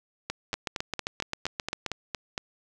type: two click trains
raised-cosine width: 0.2 ms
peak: -13 / -12 dBFS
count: 10 / 11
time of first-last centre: 0.3-2.379 / 0.54-1.863 s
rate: 4.33 / 7.56 Hz
effects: none